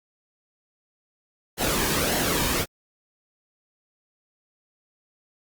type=noise with flanger; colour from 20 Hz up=pink; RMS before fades=-24 dBFS; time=1.57-2.66 s; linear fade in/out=50 ms; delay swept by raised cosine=0.82 to 1.5 ms; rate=1.7 Hz; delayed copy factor=-0.5; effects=Opus 48 kbps